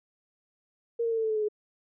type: tone with pitch steps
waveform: sine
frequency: 466.2 / 459.5 / 452.9 / 446.4 / 440 / 433.7 / 427.5 / 421.4 Hz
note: A#4 / A#4 / A#4 / A4 / A4 / A4 / A4 / G#4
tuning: 0 / -25 / -50 / +25 / 0 / -25 / -50 / +25 cents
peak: -25 dBFS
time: 0.99-1.486 s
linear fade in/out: 10 ms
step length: 62 ms
effects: none